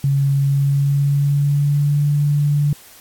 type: tone with pitch glide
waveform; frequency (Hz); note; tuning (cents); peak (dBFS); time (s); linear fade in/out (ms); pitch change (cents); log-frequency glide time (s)
sine; 138.9 to 145.72; C#3 to D3; +4 to -13; -13; 0.04-2.73; 2; +83; 0.44-2.05
effects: white hiss -44 dBFS RMS until 3 s + AAC 64 kbps